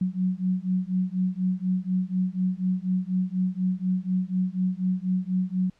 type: beating tone pair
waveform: sine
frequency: 182.5 / 186.6 Hz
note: F#3 / F#3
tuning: -24 / +15 cents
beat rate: 4.1 Hz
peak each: -26 dBFS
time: 0.01-5.7 s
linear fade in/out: 5 ms
effects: pink hiss -65 dBFS RMS until 5.79 s + low-pass 6000 Hz 12 dB/octave